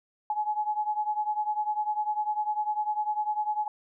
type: beating tone pair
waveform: sine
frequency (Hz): 844 / 854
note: G#5 / G#5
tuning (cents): +28 / +48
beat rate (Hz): 10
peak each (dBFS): -28 / -31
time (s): 0.3-3.68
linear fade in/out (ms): 2
effects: none

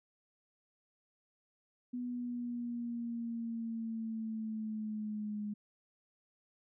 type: linear sweep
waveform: sine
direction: down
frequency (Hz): 246.9 to 207.7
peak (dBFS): -36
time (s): 1.93-5.54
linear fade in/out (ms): 10
effects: none

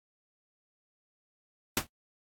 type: noise with exponential decay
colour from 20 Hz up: pink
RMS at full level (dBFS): -21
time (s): 1.77-1.87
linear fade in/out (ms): 2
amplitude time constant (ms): 20
effects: noise-tail reverb RT60 0.1 s tail -24 dB re dry + AAC 64 kbps

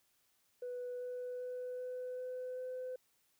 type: tone with pitch steps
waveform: sine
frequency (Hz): 493.9 / 496.8 / 499.6 / 502.5 / 505.4 / 508.4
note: B4 / B4 / B4 / B4 / B4 / C5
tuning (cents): 0 / +10 / +20 / +30 / +40 / -50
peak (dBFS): -38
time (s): 0.62-2.96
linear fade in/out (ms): 5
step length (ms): 390
effects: tanh soft clip ceiling -37 dBFS + white hiss -75 dBFS RMS until 3.39 s

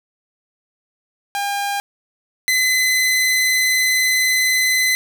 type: tone pair in turn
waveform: sawtooth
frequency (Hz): 805 / 2028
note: G5 / B6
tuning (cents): +46 / +45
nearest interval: octave + major third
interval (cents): 1599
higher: second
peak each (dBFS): -16 / -11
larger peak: second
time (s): 1.35-1.8 / 2.48-4.95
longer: second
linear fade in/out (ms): 0
effects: none

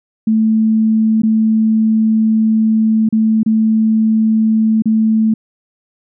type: tone with dropouts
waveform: sine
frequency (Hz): 220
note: A3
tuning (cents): 0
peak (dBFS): -9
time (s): 0.27-5.34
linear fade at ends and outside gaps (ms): 5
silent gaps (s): 1.22-1.233 / 3.09-3.125 / 3.432-3.461 / 4.822-4.856
effects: none

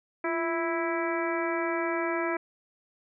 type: harmonic tone with a mistuned harmonic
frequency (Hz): 329.6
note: E4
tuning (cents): 0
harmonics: 1 / 2 / 3 / 4 / 5 / 6 / 7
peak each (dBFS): -30 / -33 / -35 / -36 / -37 / -38 / -38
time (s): 0.24-2.37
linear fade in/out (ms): 5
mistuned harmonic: 1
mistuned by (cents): +64
effects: none

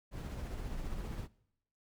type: noise with tremolo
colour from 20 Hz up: brown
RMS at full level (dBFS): -39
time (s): 0.11-1.28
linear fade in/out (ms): 50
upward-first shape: sine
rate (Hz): 15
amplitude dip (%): 30
effects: noise-tail reverb RT60 0.8 s tail -22 dB re dry

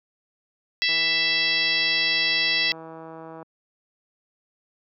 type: harmonic tone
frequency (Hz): 662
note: E5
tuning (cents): +7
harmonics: 3 / 4 / 5 / 6 / 7 / 8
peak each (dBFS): -25 / -26 / -27 / -28 / -28 / -29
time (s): 0.82-2.72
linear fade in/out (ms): 0
type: click train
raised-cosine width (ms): 1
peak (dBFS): -26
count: 412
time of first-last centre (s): 0.89-3.427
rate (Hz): 162
effects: high-pass 200 Hz 12 dB/octave

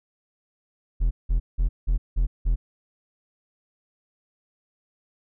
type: tone bursts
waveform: triangle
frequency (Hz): 41.95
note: E1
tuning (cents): +31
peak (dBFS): -16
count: 6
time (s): 1-2.56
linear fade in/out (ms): 20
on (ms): 110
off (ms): 180
effects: none

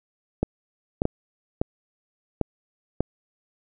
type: clicks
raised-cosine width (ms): 2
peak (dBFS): -8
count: 6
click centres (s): 0.43 / 1.019 / 1.054 / 1.615 / 2.413 / 3.006
effects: none

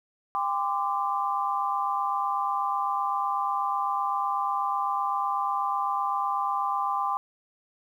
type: tone cluster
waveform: sine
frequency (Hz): 801 / 1028 / 1176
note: G5 / C6 / D6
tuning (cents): +37 / -31 / +2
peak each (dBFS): -29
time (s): 0.35-7.17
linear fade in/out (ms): 0
effects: 10-bit

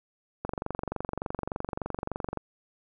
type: click train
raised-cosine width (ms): 1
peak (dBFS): -17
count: 46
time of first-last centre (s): 0.45-2.373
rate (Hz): 23.4
effects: none

